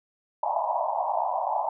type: band-pass noise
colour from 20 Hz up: white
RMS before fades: -27 dBFS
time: 0.43-1.69 s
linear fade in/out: 2 ms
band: 610 to 1000 Hz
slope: 96 dB/octave
effects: none